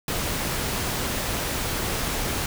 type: noise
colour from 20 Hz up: pink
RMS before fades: -27 dBFS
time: 0.08-2.46 s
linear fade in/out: 2 ms
effects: none